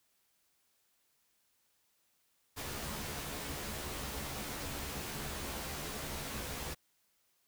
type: noise with comb filter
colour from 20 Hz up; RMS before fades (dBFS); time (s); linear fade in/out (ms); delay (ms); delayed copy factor
pink; -41; 2.56-6.75; 20; 14; +0.7
effects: white hiss -75 dBFS RMS until 7.47 s